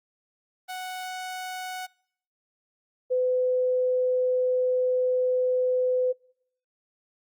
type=tone pair in turn; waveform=sawtooth / sine; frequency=740 / 505.5 Hz; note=F#5 / B4; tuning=0 / +40 cents; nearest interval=perfect fifth; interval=660 cents; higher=first; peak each=-29 / -21 dBFS; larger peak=second; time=0.68-1.87 / 3.1-6.13 s; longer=second; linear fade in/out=20 ms; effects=noise-tail reverb RT60 0.7 s tail -26 dB re dry + Opus 32 kbps